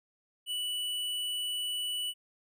sine tone with hard clipping, 2960 Hz, F#7, in tune, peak -33 dBFS, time 0.46-2.14 s, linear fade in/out 50 ms, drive 12 dB, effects none

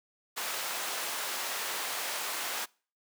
pink high-pass noise, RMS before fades -35 dBFS, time 0.36-2.66 s, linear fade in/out 20 ms, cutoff 750 Hz, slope 12 dB/octave, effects noise-tail reverb RT60 0.4 s tail -25 dB re dry

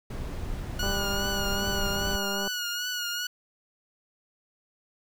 brown noise, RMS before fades -33 dBFS, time 0.1-2.16 s, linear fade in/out 5 ms
15% pulse tone with vibrato, 1449 Hz, F#6, 37 cents flat, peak -23 dBFS, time 0.79-3.27 s, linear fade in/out 5 ms, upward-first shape triangle, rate 2.5 Hz, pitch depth 51 cents each way
click train, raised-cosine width 1 ms, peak -21 dBFS, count 327, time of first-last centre 0.83-2.476 s, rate 198 Hz
effects none

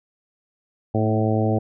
harmonic tone with a mistuned harmonic, 109 Hz, A2, 16 cents flat, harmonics 1 / 2 / 3 / 4 / 5 / 6 / 7, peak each -21 / -24 / -26 / -27 / -28 / -29 / -29 dBFS, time 0.94-1.59 s, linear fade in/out 10 ms, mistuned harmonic 2, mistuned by +21 cents, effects none

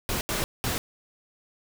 pink noise bursts at uneven times, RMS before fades -28 dBFS, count 3, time 0.09-0.21 / 0.29-0.44 / 0.64-0.78 s, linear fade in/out 0 ms, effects none

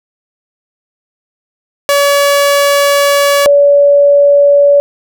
sawtooth / sine tone pair in turn, 568 / 570.8 Hz, C#5 / D5, +42 / -49 cents, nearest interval unison, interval 9 cents, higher second, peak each -3 dBFS, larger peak neither, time 1.89-3.46 / 3.46-4.8 s, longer first, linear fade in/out 0 ms, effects none

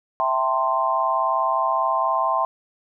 sine chord, A minor seventh, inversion second, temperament equal with one note detuned, 659.3 / 784 / 902.7 / 1046.5 Hz, E5 / G5 / A5 / C6, 0 / 0 / +44 / 0 cents, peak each -25 / -26 / -26 / -21 dBFS, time 0.2-2.45 s, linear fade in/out 0 ms, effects none

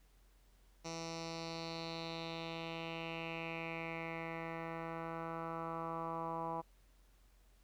10% pulse tone with low-pass filter sweep, 164.81 Hz, E3, in tune, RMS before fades -43 dBFS, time 0.84-6.62 s, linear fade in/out 20 ms, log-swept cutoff 5800 to 970 Hz, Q 4.1, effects added 45 Hz sine -64 dBFS peak until 7.63 s + pink hiss -73 dBFS RMS until 7.63 s

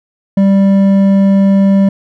triangle tone with hard clipping, 196 Hz, G3, in tune, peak -7 dBFS, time 0.37-1.89 s, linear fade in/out 5 ms, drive 10 dB, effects none

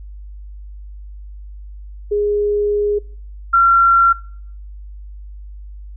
sine tone pair in turn, 413.6 / 1367.7 Hz, G#4 / F6, -7 / -37 cents, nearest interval octave + major sixth, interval 2070 cents, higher second, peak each -14 / -8 dBFS, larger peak second, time 2.11-2.99 / 3.53-4.13 s, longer first, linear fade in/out 10 ms, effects noise-tail reverb RT60 0.6 s tail -25 dB re dry + added 50 Hz sine -31 dBFS peak until 5.96 s

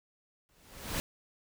pink noise with exponential growth, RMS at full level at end -31 dBFS, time 0.49-1 s, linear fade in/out 0 ms, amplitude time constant 110 ms, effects none

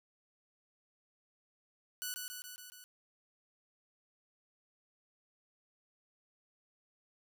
5% pulse tone with echo, 1482 Hz, F#6, 2 cents sharp, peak -26 dBFS, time 2.02-2.14 s, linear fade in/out 0 ms, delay 140 ms, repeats 5, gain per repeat -3 dB, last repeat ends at 2.84 s, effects none

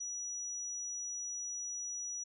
sine tone, 5850 Hz, F#8, 21 cents flat, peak -38 dBFS, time 0-2.24 s, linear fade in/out 10 ms, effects none

